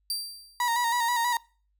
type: tone with exponential decay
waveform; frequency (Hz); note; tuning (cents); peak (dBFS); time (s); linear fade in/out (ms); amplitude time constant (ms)
sawtooth; 4699; D8; 0; -23; 0.1-0.7; 2; 130
type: tone with vibrato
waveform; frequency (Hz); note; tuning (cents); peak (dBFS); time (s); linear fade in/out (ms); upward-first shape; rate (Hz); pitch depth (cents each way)
35% pulse; 950; A#5; +33; -22; 0.6-1.37; 2; square; 6.2; 40
effects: noise-tail reverb RT60 0.4 s tail -24 dB re dry + added 50 Hz sine -68 dBFS peak until 1.79 s